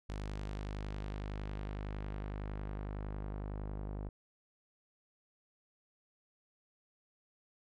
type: tone with low-pass filter sweep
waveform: sawtooth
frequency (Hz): 50.9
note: G#1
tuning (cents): -34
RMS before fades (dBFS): -41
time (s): 0.09-4.09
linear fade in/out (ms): 5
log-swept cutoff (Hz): 7100 to 840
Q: 0.77
effects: none